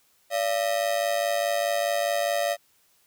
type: ring-modulated tone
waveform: 45% pulse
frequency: 630 Hz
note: D#5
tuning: 21 cents sharp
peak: -20 dBFS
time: 0.3-2.57 s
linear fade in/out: 50 ms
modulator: 52.4 Hz
effects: white hiss -64 dBFS RMS until 3.06 s